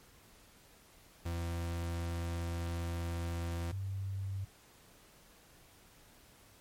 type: tone pair in turn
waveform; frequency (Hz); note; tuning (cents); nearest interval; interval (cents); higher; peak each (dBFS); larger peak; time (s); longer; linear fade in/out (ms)
40% pulse / sine; 85 / 97.02; F2 / G2; -46 / -17; major second; 229; second; -34 / -35; first; 1.25-3.72 / 3.72-4.45; first; 10
effects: pink hiss -61 dBFS RMS until 6.6 s + MP3 64 kbps